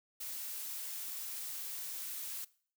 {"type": "noise", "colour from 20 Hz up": "blue", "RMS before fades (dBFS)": -42, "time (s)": [0.2, 2.45], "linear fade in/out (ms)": 10, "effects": ["noise-tail reverb RT60 0.5 s tail -21 dB re dry"]}